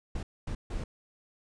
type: noise bursts at uneven times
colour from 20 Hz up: brown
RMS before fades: -34 dBFS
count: 3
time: 0.15-0.23 / 0.47-0.55 / 0.7-0.84 s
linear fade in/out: 5 ms
effects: resampled to 22050 Hz